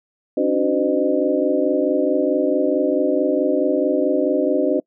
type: tone cluster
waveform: sine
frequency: 277.2 / 301.8 / 371.3 / 512 / 610 Hz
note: C#4 / D4 / F#4 / C5 / D#5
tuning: 0 / +47 / +6 / -38 / -34 cents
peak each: -22 dBFS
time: 0.37-4.8 s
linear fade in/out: 5 ms
effects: noise-tail reverb RT60 0.1 s tail -26 dB re dry